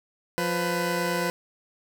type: tone pair together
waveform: 15% pulse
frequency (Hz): 175.9 / 499.1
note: F3 / B4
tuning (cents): +13 / +18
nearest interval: octave + tritone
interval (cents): 1805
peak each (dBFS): -21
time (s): 0.38-1.3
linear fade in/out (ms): 0
effects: none